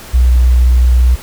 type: tone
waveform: sine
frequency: 61.74 Hz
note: B1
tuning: in tune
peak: -5 dBFS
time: 0.13-1.16 s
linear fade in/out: 20 ms
effects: pink hiss -32 dBFS RMS until 1.22 s